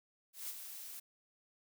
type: noise with ADSR envelope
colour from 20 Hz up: blue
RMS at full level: -41 dBFS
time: 0.33-1 s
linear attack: 160 ms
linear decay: 32 ms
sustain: -7 dB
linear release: 8 ms
effects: none